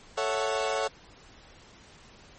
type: chord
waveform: 30% pulse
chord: F# minor seventh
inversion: first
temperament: equal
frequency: 440 / 554.4 / 659.3 / 740 Hz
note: A4 / C#5 / E5 / F#5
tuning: 0 / 0 / 0 / 0 cents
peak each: -29 / -28 / -31 / -31 dBFS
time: 0.17-0.88 s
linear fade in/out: 10 ms
effects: pink hiss -53 dBFS RMS until 2.38 s + MP3 32 kbps